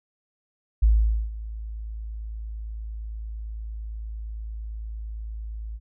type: tone with ADSR envelope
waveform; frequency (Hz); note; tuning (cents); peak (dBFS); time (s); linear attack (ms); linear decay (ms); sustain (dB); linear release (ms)
sine; 54.4; A1; -19; -13; 0.82-5.8; 11; 470; -18; 48
effects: none